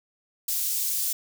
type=high-pass noise; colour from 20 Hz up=white; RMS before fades=-27 dBFS; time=0.48-1.13 s; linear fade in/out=5 ms; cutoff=5500 Hz; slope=12 dB/octave; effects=none